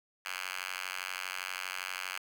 5% pulse tone with high-pass filter, 92.5 Hz, F#2, in tune, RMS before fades -39 dBFS, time 0.25-2.18 s, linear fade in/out 5 ms, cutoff 1800 Hz, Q 4.7, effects 10-bit

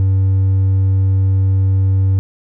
sine tone with hard clipping, 96 Hz, G2, 36 cents flat, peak -11 dBFS, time 0-2.19 s, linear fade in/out 0 ms, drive 2 dB, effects none

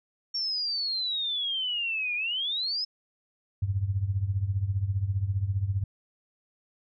sine exponential two-way sweep, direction down then up, 5530 to 2400 to 5210 Hz, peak -27 dBFS, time 0.34-2.85 s, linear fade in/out 10 ms, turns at 2.15 s
sine tone with tremolo, 98 Hz, G2, in tune, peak -21 dBFS, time 3.62-5.84 s, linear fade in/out 5 ms, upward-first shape triangle, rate 15 Hz, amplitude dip 85%
effects none

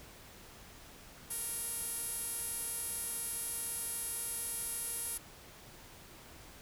sawtooth tone with band-pass filter, 466.2 Hz, A#4, in tune, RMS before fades -39 dBFS, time 1.3-5.18 s, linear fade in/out 10 ms, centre 11000 Hz, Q 6.1, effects pink hiss -54 dBFS RMS until 6.61 s

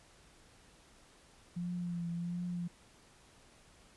sine tone with vibrato, 173.5 Hz, F3, 11 cents flat, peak -35 dBFS, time 1.56-2.68 s, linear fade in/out 10 ms, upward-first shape triangle, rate 1.4 Hz, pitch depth 40 cents each way, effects pink hiss -62 dBFS RMS until 3.96 s + resampled to 24000 Hz

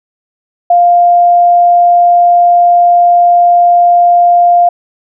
sine tone, 700 Hz, F5, 4 cents sharp, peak -3 dBFS, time 0.7-4.69 s, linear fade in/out 5 ms, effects none

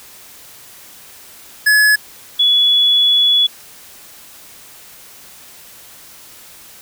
square / sine tone pair in turn, 1700 / 3400 Hz, G#6 / G#7, +40 / +40 cents, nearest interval octave, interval 1200 cents, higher second, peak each -9 dBFS, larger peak neither, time 1.66-1.96 / 2.39-3.47 s, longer second, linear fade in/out 10 ms, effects white hiss -40 dBFS RMS until 6.81 s

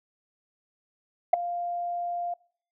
sine tone with ADSR envelope, 698.5 Hz, F5, in tune, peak -9 dBFS, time 1.33-2.34 s, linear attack 7 ms, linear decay 6 ms, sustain -19 dB, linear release 6 ms, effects noise-tail reverb RT60 0.5 s tail -24 dB re dry + tanh soft clip ceiling -9 dBFS

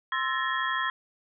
sine tone cluster, 1048 / 1324 / 1724 / 1856 / 3286 Hz, C6 / E6 / A6 / A#6 / G#7, +2 / +7 / -36 / -8 / -19 cents, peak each -30 / -33 / -32 / -32 / -37 dBFS, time 0.12-0.9 s, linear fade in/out 2 ms, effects none

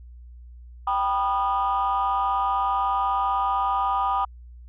sine chord, G augmented, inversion none, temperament just, 784 / 980 / 1225 Hz, G5 / B5 / D#6, 0 / -14 / -27 cents, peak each -24 dBFS, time 0.87-4.25 s, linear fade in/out 5 ms, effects tanh soft clip ceiling -15 dBFS + added 60 Hz sine -41 dBFS peak until 4.68 s

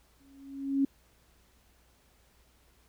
sine tone with exponential growth, 274.6 Hz, C#4, 16 cents flat, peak -21 dBFS, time 0.2-0.85 s, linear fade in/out 5 ms, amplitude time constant 140 ms, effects added 60 Hz sine -66 dBFS peak until 2.88 s + pink hiss -66 dBFS RMS until 2.88 s

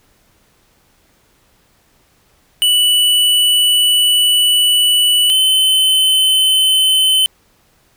square tone pair in turn, 2963 / 3053 Hz, F#7 / G7, +2 / -46 cents, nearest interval minor second, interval 52 cents, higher second, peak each -10 dBFS, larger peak neither, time 2.62-5.3 / 5.3-7.26 s, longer first, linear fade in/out 0 ms, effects pink hiss -55 dBFS RMS until 7.96 s

